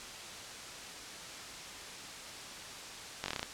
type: slowing click train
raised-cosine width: 0.2 ms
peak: -17 dBFS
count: 8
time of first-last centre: 3.24-3.43 s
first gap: 20 ms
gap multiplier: 1.1
effects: white hiss -45 dBFS RMS until 3.53 s + low-pass 7000 Hz 12 dB/octave